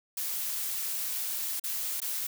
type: noise with dropouts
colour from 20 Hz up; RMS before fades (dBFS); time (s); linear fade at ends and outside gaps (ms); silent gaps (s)
blue; -33; 0.17-2.27; 5; 1.598-1.638 / 2.003-2.017
effects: none